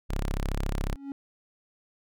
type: tone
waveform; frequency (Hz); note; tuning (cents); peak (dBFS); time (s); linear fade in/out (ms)
sawtooth; 34; C#1; -33; -23; 0.09-0.96; 20
type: tone with exponential growth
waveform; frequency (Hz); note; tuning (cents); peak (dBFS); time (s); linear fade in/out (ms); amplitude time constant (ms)
triangle; 277.2; C#4; 0; -28; 0.78-1.12; 1; 72
effects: none

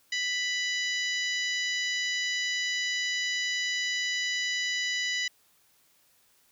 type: harmonic tone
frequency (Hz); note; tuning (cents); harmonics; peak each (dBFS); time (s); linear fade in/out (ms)
989; B5; +2; 2 / 3 / 4 / 5 / 6 / 7; -30 / -34 / -36 / -38 / -40 / -41; 0.12-5.28; 5
effects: white hiss -65 dBFS RMS until 6.51 s

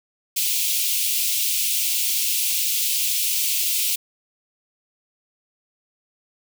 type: high-pass noise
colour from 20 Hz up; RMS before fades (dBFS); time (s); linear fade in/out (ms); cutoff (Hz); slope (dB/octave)
white; -22; 0.36-3.96; 10; 2400; 48
effects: none

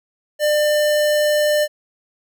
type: tone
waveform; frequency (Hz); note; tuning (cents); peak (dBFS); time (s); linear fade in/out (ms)
square; 598; D5; +31; -15; 0.39-1.68; 50
effects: none

